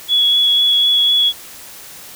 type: tone with vibrato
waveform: sine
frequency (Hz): 3371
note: G#7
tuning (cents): +25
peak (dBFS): -10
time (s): 0.08-1.33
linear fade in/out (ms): 50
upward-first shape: sine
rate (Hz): 4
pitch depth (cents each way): 10
effects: white hiss -36 dBFS RMS until 2.15 s